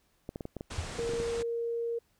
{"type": "clicks", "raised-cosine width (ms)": 2, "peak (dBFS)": -24, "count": 10, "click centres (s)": [0.291, 0.359, 0.408, 0.454, 0.567, 0.609, 0.994, 1.093, 1.136, 1.201]}
{"type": "low-pass noise", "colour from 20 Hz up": "pink", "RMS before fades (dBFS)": -41, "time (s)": [0.7, 1.43], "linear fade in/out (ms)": 10, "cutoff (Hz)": 9100, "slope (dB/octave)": 48}
{"type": "tone with exponential decay", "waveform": "sine", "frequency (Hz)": 82.41, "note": "E2", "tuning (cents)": 0, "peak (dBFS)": -26, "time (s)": [0.78, 0.9], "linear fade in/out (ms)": 5, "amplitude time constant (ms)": 26}
{"type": "tone", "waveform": "sine", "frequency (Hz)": 466.2, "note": "A#4", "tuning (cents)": 0, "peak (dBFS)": -30, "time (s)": [0.98, 1.99], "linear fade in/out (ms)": 10}
{"effects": ["pink hiss -71 dBFS RMS until 2.19 s"]}